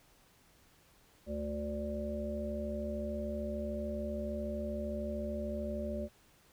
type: harmonic tone with a mistuned harmonic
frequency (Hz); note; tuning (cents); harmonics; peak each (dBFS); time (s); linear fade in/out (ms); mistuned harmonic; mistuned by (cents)
73.2; D2; -5; 1 / 3 / 5 / 7 / 8; -41 / -39 / -45 / -50 / -39; 1.26-6.09; 50; 1; -32
effects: pink hiss -65 dBFS RMS until 6.52 s